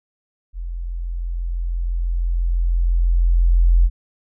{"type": "tone with level ramp", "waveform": "sine", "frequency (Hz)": 43.01, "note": "F1", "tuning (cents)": -26, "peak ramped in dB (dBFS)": [-25, -9], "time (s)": [0.53, 3.9], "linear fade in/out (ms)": 50, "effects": []}